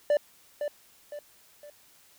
triangle tone with echo, 587.3 Hz, D5, in tune, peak -18 dBFS, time 0.1-0.17 s, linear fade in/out 2 ms, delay 510 ms, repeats 3, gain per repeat -8 dB, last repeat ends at 1.7 s, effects white hiss -59 dBFS RMS until 2.18 s

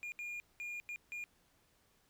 triangle tone bursts at uneven times, 2421 Hz, D#7, 48 cents flat, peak -39 dBFS, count 5, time 0.03-0.12 / 0.19-0.4 / 0.6-0.8 / 0.89-0.96 / 1.12-1.24 s, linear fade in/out 0 ms, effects pink hiss -72 dBFS RMS until 2.09 s

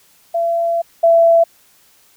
sine tone pair in turn, 676 / 669 Hz, E5 / E5, +43 / +25 cents, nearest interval unison, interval 18 cents, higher first, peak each -14 / -7 dBFS, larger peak second, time 0.34-0.82 / 1.03-1.44 s, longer first, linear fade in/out 10 ms, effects white hiss -52 dBFS RMS until 2.16 s

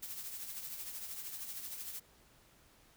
blue noise with tremolo, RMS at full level -42 dBFS, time 0.02-2 s, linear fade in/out 10 ms, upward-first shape triangle, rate 13 Hz, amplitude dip 55%, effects pink hiss -65 dBFS RMS until 2.96 s

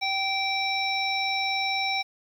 harmonic tone, 777 Hz, G5, 16 cents flat, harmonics 1 / 3 / 5 / 7, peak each -29 / -28 / -31 / -33 dBFS, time 0.01-2.03 s, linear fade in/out 20 ms, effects 9-bit

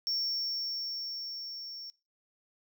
triangle tone with level ramp, 5470 Hz, F8, 37 cents flat, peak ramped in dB -28 to -41 dBFS, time 0.07-1.9 s, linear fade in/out 0 ms, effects noise-tail reverb RT60 0.3 s tail -20 dB re dry

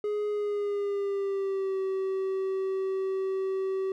triangle tone with pitch glide, 417.4 to 382.8 Hz, G#4 to G4, +9 to -41 cents, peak -25 dBFS, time 0.04-3.92 s, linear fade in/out 2 ms, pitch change -150 cents, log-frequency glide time 0.29-1.79 s, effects none

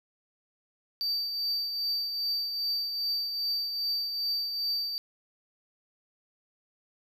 triangle tone with tremolo, 4632 Hz, D8, 25 cents flat, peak -25 dBFS, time 1.01-4.98 s, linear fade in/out 0 ms, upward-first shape triangle, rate 2.5 Hz, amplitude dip 50%, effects none

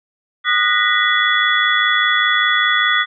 sine tone cluster, 1229 / 1471 / 1875 / 1980 / 3407 Hz, D#6 / F#6 / A#6 / B6 / G#7, -22 / -11 / +10 / +4 / +44 cents, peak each -19 dBFS, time 0.44-3.06 s, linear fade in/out 50 ms, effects none

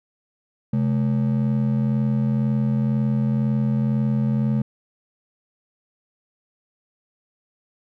triangle ring-modulated tone, 173.2 Hz, F3, 14 cents flat, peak -13 dBFS, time 0.73-4.62 s, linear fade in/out 5 ms, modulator 41 Hz, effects none

